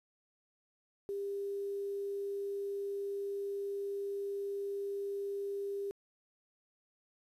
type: tone with quantisation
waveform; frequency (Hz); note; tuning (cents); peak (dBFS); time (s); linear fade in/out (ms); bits
sine; 399.4; G4; +32; -35; 1.09-5.91; 0; 10
effects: resampled to 32000 Hz